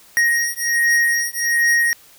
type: beating tone pair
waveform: square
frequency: 1875 / 1876.3 Hz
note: A#6 / A#6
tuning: +10 / +11 cents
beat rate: 1.3 Hz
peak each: -19 dBFS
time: 0.17-1.93 s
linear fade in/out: 0 ms
effects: white hiss -48 dBFS RMS until 2.18 s